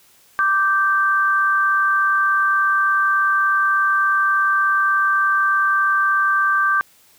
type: tone pair together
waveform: sine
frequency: 1173.6 / 1563 Hz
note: D6 / G6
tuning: -2 / -6 cents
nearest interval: perfect fourth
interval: 496 cents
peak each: -17 dBFS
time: 0.39-6.81 s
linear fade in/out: 0 ms
effects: white hiss -53 dBFS RMS until 7.18 s